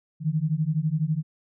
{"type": "beating tone pair", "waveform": "sine", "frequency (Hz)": [150, 162], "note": ["D3", "E3"], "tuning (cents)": [37, -30], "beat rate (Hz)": 12, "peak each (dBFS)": [-25, -25], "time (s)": [0.2, 1.23], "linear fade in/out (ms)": 50, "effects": []}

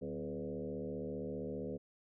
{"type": "tone with frequency modulation", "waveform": "sine", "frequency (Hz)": 338.4, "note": "E4", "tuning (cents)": 45, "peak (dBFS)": -38, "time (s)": [0.01, 1.78], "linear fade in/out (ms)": 20, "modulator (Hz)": 75.2, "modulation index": 2.7, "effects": []}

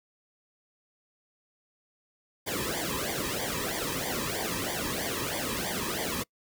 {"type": "noise with flanger", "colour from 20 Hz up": "pink", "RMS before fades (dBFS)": -32, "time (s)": [2.46, 6.24], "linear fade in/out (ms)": 20, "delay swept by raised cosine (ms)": [0.74, 1.42], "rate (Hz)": 3.1, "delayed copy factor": -1, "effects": ["noise-tail reverb RT60 0.1 s tail -26 dB re dry"]}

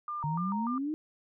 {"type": "tone with vibrato", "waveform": "sine", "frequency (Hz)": 1056, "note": "C6", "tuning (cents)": 16, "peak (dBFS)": -33, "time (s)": [0.08, 0.78], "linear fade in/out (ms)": 2, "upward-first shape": "square", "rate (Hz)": 3.4, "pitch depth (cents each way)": 220}
{"type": "exponential sweep", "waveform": "sine", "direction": "up", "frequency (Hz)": [146.2, 317.2], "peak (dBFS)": -30, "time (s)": [0.24, 0.94], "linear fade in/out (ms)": 0}
{"effects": []}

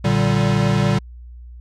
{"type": "chord", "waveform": "square", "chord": "G minor", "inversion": "first", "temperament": "equal with one note detuned", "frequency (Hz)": [116.54, 146.83, 192.63], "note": ["Bb2", "D3", "G3"], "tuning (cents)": [0, 0, -30], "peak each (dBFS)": -20, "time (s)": [0.04, 0.99], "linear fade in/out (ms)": 10, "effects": ["added 60 Hz sine -35 dBFS peak until 1.6 s", "low-pass 6000 Hz 12 dB/octave"]}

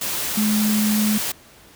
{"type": "tone in noise", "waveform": "sine", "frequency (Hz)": 212.4, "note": "G#3", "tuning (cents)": 39, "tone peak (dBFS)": -17, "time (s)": [0.37, 1.18], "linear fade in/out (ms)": 5, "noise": "white", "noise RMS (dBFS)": -25, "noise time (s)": [0.01, 1.32], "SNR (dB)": 5, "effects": ["pink hiss -48 dBFS RMS until 1.75 s", "high-pass 60 Hz 12 dB/octave"]}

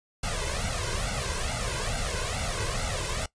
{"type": "noise with flanger", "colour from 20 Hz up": "pink", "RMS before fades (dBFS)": -30, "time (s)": [0.23, 3.26], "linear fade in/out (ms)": 5, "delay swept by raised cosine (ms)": [1.4, 1.98], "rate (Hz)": 2.3, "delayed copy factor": 0.85, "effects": ["noise-tail reverb RT60 0.1 s tail -19 dB re dry", "resampled to 22050 Hz"]}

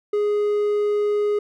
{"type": "tone", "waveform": "triangle", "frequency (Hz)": 415.3, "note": "G#4", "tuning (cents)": 0, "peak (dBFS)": -16, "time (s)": [0.13, 1.39], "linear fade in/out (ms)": 5, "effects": []}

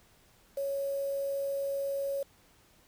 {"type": "tone with quantisation", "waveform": "sine", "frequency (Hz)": 554.4, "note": "C#5", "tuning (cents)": 0, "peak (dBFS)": -30, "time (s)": [0.57, 2.23], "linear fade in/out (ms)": 5, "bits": 8, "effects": ["pink hiss -63 dBFS RMS until 2.87 s"]}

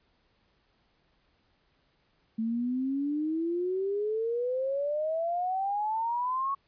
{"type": "exponential sweep", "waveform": "sine", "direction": "up", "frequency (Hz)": [220, 1116], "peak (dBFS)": -27, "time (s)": [2.38, 6.55], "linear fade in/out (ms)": 10, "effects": ["pink hiss -70 dBFS RMS until 6.67 s", "resampled to 11025 Hz"]}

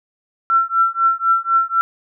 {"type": "tone with tremolo", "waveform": "sine", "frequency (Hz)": 1351, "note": "E6", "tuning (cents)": 42, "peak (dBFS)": -9, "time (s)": [0.5, 1.81], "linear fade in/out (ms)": 0, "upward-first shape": "triangle", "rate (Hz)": 4, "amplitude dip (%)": 100, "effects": []}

